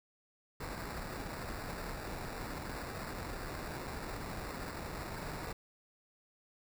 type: noise with sample-and-hold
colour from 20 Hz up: pink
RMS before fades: -42 dBFS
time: 0.6-5.53 s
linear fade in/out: 5 ms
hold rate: 3150 Hz
effects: none